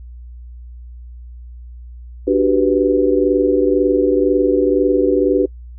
sine chord, G major seventh, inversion second, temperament equal, 293.7 / 370 / 392 / 493.9 Hz, D4 / F#4 / G4 / B4, 0 / 0 / 0 / 0 cents, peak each -17 dBFS, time 2.27-5.46 s, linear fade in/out 10 ms, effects noise-tail reverb RT60 0.1 s tail -26 dB re dry + added 60 Hz sine -32 dBFS peak until 5.78 s

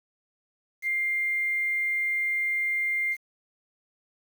sine tone with quantisation, 2100 Hz, C7, 6 cents sharp, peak -24 dBFS, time 0.82-3.17 s, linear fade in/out 50 ms, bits 8, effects none

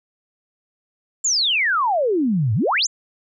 sine exponential two-way sweep, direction down then up, 7459 to 100.5 to 7459 Hz, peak -16 dBFS, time 1.24-2.87 s, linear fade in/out 10 ms, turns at 2.54 s, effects none

